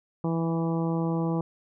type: harmonic tone with a mistuned harmonic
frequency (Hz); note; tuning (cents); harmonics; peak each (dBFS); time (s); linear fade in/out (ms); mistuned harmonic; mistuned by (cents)
164.81; E3; 0; 1 / 2 / 3 / 4 / 5 / 6 / 7; -26 / -30 / -34 / -40 / -38 / -40 / -43; 0.24-1.41; 2; 1; +16
effects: none